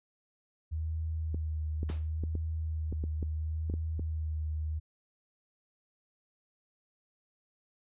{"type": "tone with vibrato", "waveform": "sine", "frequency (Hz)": 78.6, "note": "D#2", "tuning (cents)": 18, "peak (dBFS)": -31, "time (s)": [0.71, 4.8], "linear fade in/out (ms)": 20, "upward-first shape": "sine", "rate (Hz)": 0.72, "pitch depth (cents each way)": 28}
{"type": "clicks", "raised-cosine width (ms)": 3, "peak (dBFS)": -25, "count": 11, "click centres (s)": [1.345, 1.831, 1.9, 2.237, 2.353, 2.926, 3.039, 3.228, 3.699, 3.739, 3.995]}
{"type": "noise with exponential decay", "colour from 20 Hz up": "pink", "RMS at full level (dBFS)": -43, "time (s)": [1.89, 2.12], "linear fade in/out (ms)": 0, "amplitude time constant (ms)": 49}
{"effects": ["resampled to 8000 Hz"]}